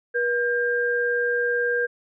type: tone pair together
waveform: sine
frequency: 481.8 / 1600 Hz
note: B4 / G6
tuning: -43 / +35 cents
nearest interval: octave + major sixth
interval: 2078 cents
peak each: -23 dBFS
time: 0.14-1.87 s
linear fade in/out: 20 ms
effects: none